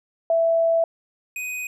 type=tone pair in turn; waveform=sine / square; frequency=662 / 2499 Hz; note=E5 / D#7; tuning=+7 / +7 cents; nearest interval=octave + major seventh; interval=2300 cents; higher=second; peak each=-16 / -28 dBFS; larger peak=first; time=0.3-0.84 / 1.36-1.67 s; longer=first; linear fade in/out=2 ms; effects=resampled to 32000 Hz